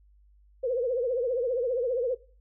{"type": "tone with vibrato", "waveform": "sine", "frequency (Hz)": 493.9, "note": "B4", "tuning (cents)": 0, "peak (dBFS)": -25, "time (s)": [0.63, 2.15], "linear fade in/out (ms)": 10, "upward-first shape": "triangle", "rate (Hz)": 15, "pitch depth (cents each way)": 160, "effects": ["noise-tail reverb RT60 0.4 s tail -19 dB re dry", "added 50 Hz sine -56 dBFS peak until 2.4 s"]}